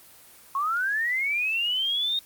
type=linear sweep; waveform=sine; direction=up; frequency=1068 to 3722 Hz; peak=-23 dBFS; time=0.55-2.19 s; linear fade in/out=2 ms; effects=white hiss -51 dBFS RMS until 2.25 s + Opus 24 kbps